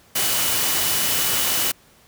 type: tone in noise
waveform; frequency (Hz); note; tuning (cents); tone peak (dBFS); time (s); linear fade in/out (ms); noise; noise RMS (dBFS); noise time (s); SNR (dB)
sine; 2960; F#7; 0; -31; 0.15-1.72; 10; white; -21; 0.15-1.72; -13
effects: pink hiss -53 dBFS RMS until 2.07 s + high-pass 60 Hz 12 dB/octave